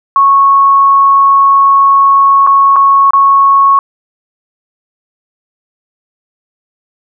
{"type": "tone with dropouts", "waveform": "sine", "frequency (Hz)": 1103, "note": "C#6", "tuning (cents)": -9, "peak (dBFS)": -3, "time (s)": [0.16, 3.79], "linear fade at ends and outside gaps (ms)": 1, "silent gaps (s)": [[2.466, 2.472], [2.76, 2.764], [3.107, 3.134]], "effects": []}